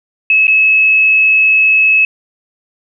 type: tone with dropouts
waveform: sine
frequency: 2585 Hz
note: E7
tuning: 34 cents flat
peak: -6 dBFS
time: 0.3-2.05 s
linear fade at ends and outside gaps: 2 ms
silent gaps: 0.47-0.479 s
effects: none